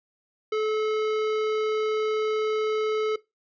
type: tone with hard clipping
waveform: sine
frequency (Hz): 432.1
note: A4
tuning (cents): -31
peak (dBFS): -25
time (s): 0.52-3.16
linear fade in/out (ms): 5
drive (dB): 15
effects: noise-tail reverb RT60 0.2 s tail -19 dB re dry + resampled to 16000 Hz

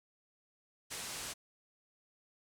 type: low-pass noise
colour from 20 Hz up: white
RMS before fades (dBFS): -43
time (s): 0.9-1.34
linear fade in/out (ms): 20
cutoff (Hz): 9900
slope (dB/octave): 24
effects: none

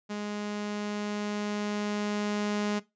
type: tone with level ramp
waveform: sawtooth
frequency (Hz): 207.7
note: G#3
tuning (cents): 0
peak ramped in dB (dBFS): -29 to -23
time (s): 0.09-2.8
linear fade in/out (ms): 20
effects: noise-tail reverb RT60 0.2 s tail -18 dB re dry + resampled to 16000 Hz

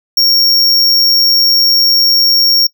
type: tone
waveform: square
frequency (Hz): 5530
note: F8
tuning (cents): -18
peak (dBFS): -7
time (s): 0.17-2.67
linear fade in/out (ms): 5
effects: noise-tail reverb RT60 0.1 s tail -22 dB re dry

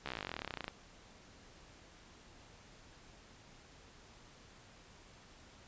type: slowing click train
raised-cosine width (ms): 0.3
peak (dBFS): -23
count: 27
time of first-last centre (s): 0.06-0.68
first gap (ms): 14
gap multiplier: 1.04
effects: pink hiss -59 dBFS RMS until 5.67 s + resampled to 16000 Hz

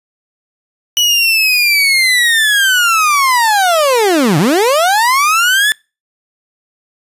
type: linear two-way sweep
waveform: 30% pulse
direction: down then up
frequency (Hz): 2960 to 137.3 to 1759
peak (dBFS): -6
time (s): 0.97-5.72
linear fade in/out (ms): 0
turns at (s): 4.38
effects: noise-tail reverb RT60 0.3 s tail -26 dB re dry + resampled to 32000 Hz

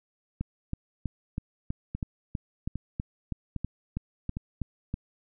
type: two click trains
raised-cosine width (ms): 5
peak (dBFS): -20 / -18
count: 4 / 15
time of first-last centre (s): 1.95-4.369 / 0.41-4.941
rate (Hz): 1.24 / 3.09
effects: none

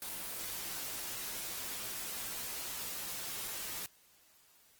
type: noise with comb filter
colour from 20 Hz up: white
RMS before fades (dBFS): -41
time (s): 0.02-3.86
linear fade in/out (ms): 0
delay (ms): 13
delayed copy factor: -0.5
effects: white hiss -65 dBFS RMS until 4.79 s + Opus 24 kbps

